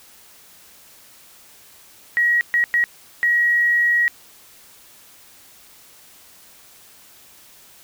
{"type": "tone bursts at uneven times", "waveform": "sine", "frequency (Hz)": 1905, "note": "A#6", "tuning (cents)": 37, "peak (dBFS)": -14, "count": 4, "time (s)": [[2.17, 2.41], [2.54, 2.64], [2.74, 2.84], [3.23, 4.08]], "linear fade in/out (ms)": 0, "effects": ["white hiss -48 dBFS RMS until 7.83 s"]}